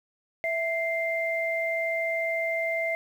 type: tone pair together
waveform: sine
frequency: 659.3 / 2093 Hz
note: E5 / C7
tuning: 0 / 0 cents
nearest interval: octave + minor sixth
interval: 2000 cents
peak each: -28 / -28 dBFS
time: 0.44-2.95 s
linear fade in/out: 0 ms
effects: 9-bit